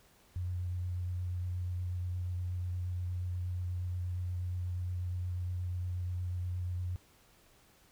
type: tone with vibrato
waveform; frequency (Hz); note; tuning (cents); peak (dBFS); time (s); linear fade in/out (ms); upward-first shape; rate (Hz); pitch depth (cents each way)
sine; 89.7; F2; +47; -33; 0.36-6.96; 0; triangle; 8.4; 19
effects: pink hiss -64 dBFS RMS until 7.91 s